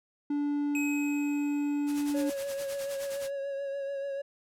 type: tone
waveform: triangle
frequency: 290 Hz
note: D4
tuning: 22 cents flat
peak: -25 dBFS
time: 0.3-2.3 s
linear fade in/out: 5 ms
type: tone with exponential decay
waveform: square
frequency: 2542 Hz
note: D#7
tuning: 36 cents sharp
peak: -32 dBFS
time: 0.75-2.92 s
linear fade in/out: 1 ms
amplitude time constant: 470 ms
type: noise with tremolo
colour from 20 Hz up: white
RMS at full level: -40 dBFS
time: 1.86-3.31 s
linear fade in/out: 50 ms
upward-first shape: sine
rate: 9.6 Hz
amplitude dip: 70%
type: tone with vibrato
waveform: triangle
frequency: 554.4 Hz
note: C#5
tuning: in tune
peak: -30 dBFS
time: 2.14-4.22 s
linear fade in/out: 10 ms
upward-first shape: triangle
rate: 6.9 Hz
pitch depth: 31 cents each way
effects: low-pass 12000 Hz 12 dB/octave